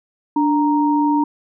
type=tone pair together; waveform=sine; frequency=293.7 / 932.4 Hz; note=D4 / A#5; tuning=0 / 0 cents; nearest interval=octave + minor sixth; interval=2000 cents; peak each=-15 / -18 dBFS; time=0.36-1.24 s; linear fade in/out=5 ms; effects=none